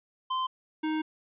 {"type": "tone pair in turn", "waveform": "square", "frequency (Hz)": [1036, 311.7], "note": ["C6", "D#4"], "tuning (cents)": [-17, 3], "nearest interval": "octave + major sixth", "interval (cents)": 2080, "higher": "first", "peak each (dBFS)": [-28, -28], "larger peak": "neither", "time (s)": [[0.3, 0.47], [0.83, 1.02]], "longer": "second", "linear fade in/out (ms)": 10, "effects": ["resampled to 8000 Hz"]}